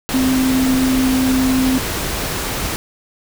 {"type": "tone in noise", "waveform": "sine", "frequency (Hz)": 260, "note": "C4", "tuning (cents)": -11, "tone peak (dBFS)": -13, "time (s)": [0.14, 1.78], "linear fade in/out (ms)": 0, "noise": "pink", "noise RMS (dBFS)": -22, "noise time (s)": [0.09, 2.76], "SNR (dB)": 6, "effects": []}